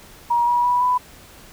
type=tone with pitch steps; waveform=sine; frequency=951 / 965.4 / 980 / 994.8 Hz; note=A#5 / B5 / B5 / B5; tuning=+34 / -40 / -14 / +12 cents; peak=-15 dBFS; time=0.3-0.98 s; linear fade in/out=10 ms; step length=170 ms; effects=pink hiss -45 dBFS RMS until 1.52 s